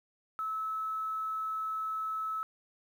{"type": "tone with quantisation", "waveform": "sine", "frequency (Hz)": 1300, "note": "E6", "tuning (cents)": -24, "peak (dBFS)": -32, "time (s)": [0.39, 2.43], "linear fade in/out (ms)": 0, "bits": 10, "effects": []}